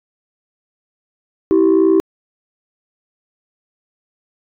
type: tone pair together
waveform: sine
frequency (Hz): 324.7 / 386.1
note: E4 / G4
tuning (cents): -26 / -26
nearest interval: minor third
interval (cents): 300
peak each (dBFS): -10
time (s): 1.51-2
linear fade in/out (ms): 0
effects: tanh soft clip ceiling -6 dBFS